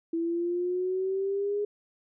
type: exponential sweep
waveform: sine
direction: up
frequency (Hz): 329.6 to 415.3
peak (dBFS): -26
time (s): 0.13-1.65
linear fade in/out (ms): 5
effects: none